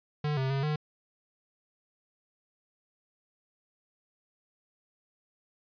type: tone with pitch steps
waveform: square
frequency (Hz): 149.3 / 132.8 / 136.8 / 151.4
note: D3 / C3 / C#3 / D#3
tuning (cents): +29 / +26 / -23 / -47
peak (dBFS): -28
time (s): 0.24-0.76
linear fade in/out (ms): 5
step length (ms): 130
effects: resampled to 11025 Hz